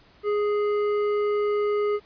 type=tone with hard clipping; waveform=triangle; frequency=415.3 Hz; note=G#4; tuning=in tune; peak=-23 dBFS; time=0.23-2 s; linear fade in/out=50 ms; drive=13 dB; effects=pink hiss -56 dBFS RMS until 2.05 s + resampled to 11025 Hz